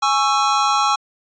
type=chord; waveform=square; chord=C# minor; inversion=second; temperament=just; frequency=831.5 / 1108.7 / 1330.5 Hz; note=G#5 / C#6 / E6; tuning=+2 / 0 / +16 cents; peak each=-20 dBFS; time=0.02-0.96 s; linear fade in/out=10 ms; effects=resampled to 16000 Hz

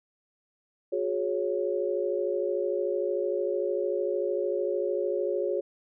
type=chord; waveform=sine; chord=F# suspended second; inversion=none; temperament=equal with one note detuned; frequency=362 / 415.3 / 554.4 Hz; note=F#4 / G#4 / C#5; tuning=-38 / 0 / 0 cents; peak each=-30 dBFS; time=0.92-5.61 s; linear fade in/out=10 ms; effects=none

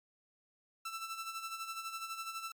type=tone with tremolo; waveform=sawtooth; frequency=1332 Hz; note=E6; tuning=18 cents sharp; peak=-34 dBFS; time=0.85-2.52 s; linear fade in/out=5 ms; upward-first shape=sine; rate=12 Hz; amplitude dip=60%; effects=MP3 96 kbps

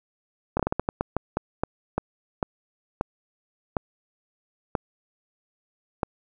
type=slowing click train; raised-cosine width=1 ms; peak=-9 dBFS; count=17; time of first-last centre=0.57-6.032 s; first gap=25 ms; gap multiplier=1.3; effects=none

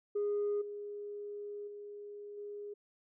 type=tone with level steps; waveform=sine; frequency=411.6 Hz; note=G#4; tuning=16 cents flat; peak=-29 / -40 / -44 / -41 dBFS; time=0.15-2.74 s; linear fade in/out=10 ms; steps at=0.61 / 1.67 / 2.37 s; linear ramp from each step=10 ms; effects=tanh soft clip ceiling -28 dBFS

